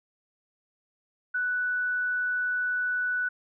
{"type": "tone", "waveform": "sine", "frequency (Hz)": 1484, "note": "F#6", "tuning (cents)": 5, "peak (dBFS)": -25, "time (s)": [1.34, 3.29], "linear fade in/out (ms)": 10, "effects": []}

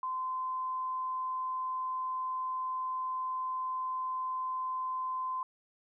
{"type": "tone", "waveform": "sine", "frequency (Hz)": 1031, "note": "C6", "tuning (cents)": -26, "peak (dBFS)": -32, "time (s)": [0.03, 5.43], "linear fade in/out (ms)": 2, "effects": []}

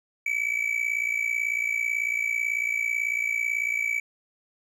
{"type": "tone with amplitude modulation", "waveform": "triangle", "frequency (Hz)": 2292, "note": "D7", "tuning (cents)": -43, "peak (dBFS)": -19, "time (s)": [0.26, 4], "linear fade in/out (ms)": 5, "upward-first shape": "sine", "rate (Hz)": 58.1, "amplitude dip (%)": 80, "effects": []}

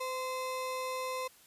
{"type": "ring-modulated tone", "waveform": "square", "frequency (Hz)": 775, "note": "G5", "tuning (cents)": -20, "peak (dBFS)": -32, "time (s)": [0, 1.28], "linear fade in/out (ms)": 10, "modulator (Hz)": 262, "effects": ["white hiss -60 dBFS RMS until 1.46 s", "resampled to 32000 Hz"]}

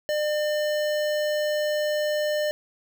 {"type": "tone with notch filter", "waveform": "square", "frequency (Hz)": 600, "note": "D5", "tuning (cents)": 37, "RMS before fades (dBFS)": -25, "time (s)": [0.09, 2.51], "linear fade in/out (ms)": 0, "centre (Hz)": 9900, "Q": 1.2, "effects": []}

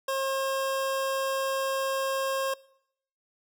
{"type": "tone", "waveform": "25% pulse", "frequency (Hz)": 537, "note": "C5", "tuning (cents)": 45, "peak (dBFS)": -23, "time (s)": [0.08, 2.54], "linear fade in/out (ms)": 5, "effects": ["noise-tail reverb RT60 0.7 s tail -22 dB re dry"]}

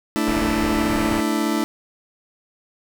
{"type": "chord", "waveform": "40% pulse", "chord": "A suspended fourth", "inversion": "none", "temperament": "just", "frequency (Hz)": [220, 293.3, 330], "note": ["A3", "D4", "E4"], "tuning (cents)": [0, -2, 2], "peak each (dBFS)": -23, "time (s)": [0.16, 1.64], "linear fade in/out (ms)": 0}
{"type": "low-pass noise", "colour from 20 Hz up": "pink", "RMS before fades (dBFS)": -27, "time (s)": [0.27, 1.21], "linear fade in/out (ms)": 5, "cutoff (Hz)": 2900, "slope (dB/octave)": 48}
{"effects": []}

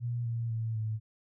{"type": "tone with pitch steps", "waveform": "sine", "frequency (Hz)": [119.7, 116.16, 112.72, 109.39], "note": ["A#2", "A#2", "A2", "A2"], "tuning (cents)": [46, -6, 42, -10], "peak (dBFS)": -30, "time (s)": [0, 1], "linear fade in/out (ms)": 50, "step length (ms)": 250, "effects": []}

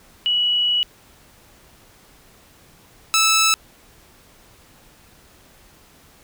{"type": "tone pair in turn", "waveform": ["sine", "10% pulse"], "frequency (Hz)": [2933, 1310.7], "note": ["F#7", "E6"], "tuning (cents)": [-16, -10], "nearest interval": "octave + major second", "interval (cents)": 1394, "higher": "first", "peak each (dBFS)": [-16, -6], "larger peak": "second", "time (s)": [[0.26, 0.83], [3.14, 3.54]], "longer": "first", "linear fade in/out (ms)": 0, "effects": ["pink hiss -51 dBFS RMS until 6.23 s"]}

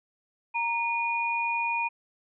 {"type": "tone pair together", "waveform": "sine", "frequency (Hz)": [932.3, 2450], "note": ["A#5", "D#7"], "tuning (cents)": [0, -27], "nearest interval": "octave + perfect fourth", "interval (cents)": 1673, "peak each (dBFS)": -28, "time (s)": [0.54, 1.89], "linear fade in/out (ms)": 20, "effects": []}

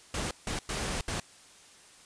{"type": "noise bursts at uneven times", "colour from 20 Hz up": "pink", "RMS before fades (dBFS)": -33, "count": 4, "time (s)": [[0.14, 0.31], [0.47, 0.59], [0.69, 1.01], [1.08, 1.2]], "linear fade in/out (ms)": 2, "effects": ["white hiss -55 dBFS RMS until 2.05 s", "resampled to 22050 Hz"]}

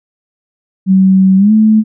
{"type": "tone with pitch glide", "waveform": "sine", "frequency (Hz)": [190, 217], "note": ["F#3", "A3"], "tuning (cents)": [46, -24], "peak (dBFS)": -4, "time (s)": [0.86, 1.84], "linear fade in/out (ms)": 50, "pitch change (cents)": 230, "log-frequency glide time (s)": [1.37, 1.52], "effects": []}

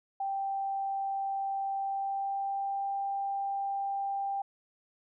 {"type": "tone with pitch glide", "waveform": "sine", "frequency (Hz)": [784, 791.3], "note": ["G5", "G5"], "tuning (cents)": [0, 16], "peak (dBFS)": -30, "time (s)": [0.2, 4.42], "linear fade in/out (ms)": 5, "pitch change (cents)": 16, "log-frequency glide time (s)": [1.77, 2.9], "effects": []}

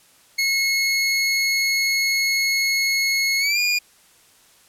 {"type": "tone with pitch glide", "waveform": "25% pulse", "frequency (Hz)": [2176, 2428], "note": ["C#7", "D#7"], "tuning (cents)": [-33, -43], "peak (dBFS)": -14, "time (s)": [0.38, 3.79], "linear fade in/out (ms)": 10, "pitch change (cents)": 190, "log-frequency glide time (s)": [3.39, 3.59], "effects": ["white hiss -54 dBFS RMS until 4.68 s", "low-pass 12000 Hz 12 dB/octave"]}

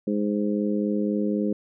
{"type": "harmonic tone", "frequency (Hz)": 103.83, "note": "G#2", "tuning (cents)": 0, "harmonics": [2, 3, 4, 5], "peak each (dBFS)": [-24, -28, -30, -32], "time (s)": [0.07, 1.53], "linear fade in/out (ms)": 5, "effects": []}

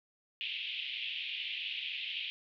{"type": "band-pass noise", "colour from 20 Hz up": "pink", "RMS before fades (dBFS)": -39, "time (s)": [0.41, 2.3], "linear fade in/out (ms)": 0, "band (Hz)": [2500, 3400], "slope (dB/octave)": 48, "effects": []}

